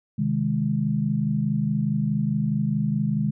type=chord; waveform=sine; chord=Ab major; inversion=first; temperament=equal; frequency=130.81 / 155.56 / 207.7 Hz; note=C3 / Eb3 / Ab3; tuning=0 / 0 / 0 cents; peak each=-27 / -25 / -24 dBFS; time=0.18-3.31 s; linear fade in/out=10 ms; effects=none